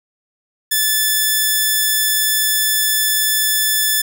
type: tone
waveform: 5% pulse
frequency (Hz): 1741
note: A6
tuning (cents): -19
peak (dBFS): -3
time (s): 0.71-4.02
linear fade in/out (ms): 10
effects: none